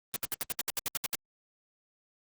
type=noise bursts; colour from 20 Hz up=white; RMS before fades=-31 dBFS; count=12; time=0.14-1.151 s; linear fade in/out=0 ms; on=21 ms; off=69 ms; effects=Opus 32 kbps